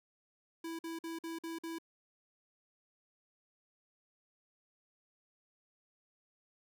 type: tone bursts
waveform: square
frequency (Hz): 329.6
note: E4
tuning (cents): 0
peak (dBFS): -40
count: 6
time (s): 0.64-1.785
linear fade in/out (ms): 5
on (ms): 150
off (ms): 49
effects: none